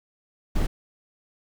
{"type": "noise", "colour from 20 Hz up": "brown", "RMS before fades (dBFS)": -22, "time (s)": [0.55, 0.67], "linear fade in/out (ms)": 10, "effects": []}